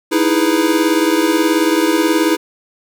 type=chord; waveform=square; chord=E major seventh; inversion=third; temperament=equal; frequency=311.1 / 329.6 / 415.3 / 493.9 Hz; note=D#4 / E4 / G#4 / B4; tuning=0 / 0 / 0 / 0 cents; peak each=-17 / -16 / -21 / -22 dBFS; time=0.11-2.37 s; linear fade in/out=20 ms; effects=8-bit